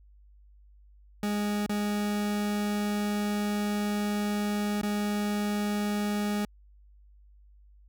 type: tone with dropouts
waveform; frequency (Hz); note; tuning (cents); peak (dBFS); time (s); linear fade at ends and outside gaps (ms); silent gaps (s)
40% pulse; 207; G#3; -5; -26; 1.23-6.45; 2; 1.663-1.694 / 4.815-4.831
effects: added 50 Hz sine -53 dBFS peak until 7.88 s